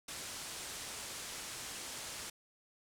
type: low-pass noise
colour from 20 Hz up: white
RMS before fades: -45 dBFS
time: 0.08-2.3 s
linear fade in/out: 5 ms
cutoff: 9700 Hz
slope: 24 dB/octave
effects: none